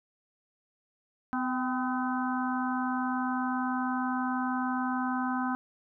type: harmonic tone with a mistuned harmonic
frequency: 253.4 Hz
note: B3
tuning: 45 cents sharp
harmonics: 1 / 3 / 4 / 5 / 6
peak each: -30 / -35 / -36 / -37 / -38 dBFS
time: 1.33-5.55 s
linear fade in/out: 0 ms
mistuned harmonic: 3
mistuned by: +41 cents
effects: none